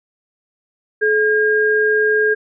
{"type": "tone pair together", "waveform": "sine", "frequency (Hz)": [428.8, 1619], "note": ["A4", "G#6"], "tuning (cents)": [-45, -45], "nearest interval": "octave + major seventh", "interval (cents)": 2300, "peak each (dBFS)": -15, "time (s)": [1.01, 2.35], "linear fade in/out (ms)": 20, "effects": []}